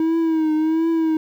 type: tone with vibrato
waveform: triangle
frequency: 319.4 Hz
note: D#4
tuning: 45 cents sharp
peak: -14 dBFS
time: 0-1.17 s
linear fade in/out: 2 ms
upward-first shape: triangle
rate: 1.4 Hz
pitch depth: 65 cents each way
effects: 9-bit